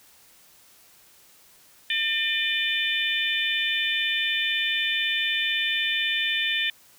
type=harmonic tone with a mistuned harmonic; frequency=602 Hz; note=D5; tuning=43 cents sharp; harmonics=3 / 4 / 5 / 6; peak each=-28 / -28 / -28 / -28 dBFS; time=1.9-6.7 s; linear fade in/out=2 ms; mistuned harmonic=6; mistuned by=-29 cents; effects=white hiss -55 dBFS RMS until 6.98 s